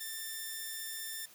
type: tone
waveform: 5% pulse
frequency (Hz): 1785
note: A6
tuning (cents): +24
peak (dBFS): -28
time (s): 0-1.26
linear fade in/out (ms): 10
effects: white hiss -58 dBFS RMS until 1.34 s + high-pass 100 Hz 12 dB/octave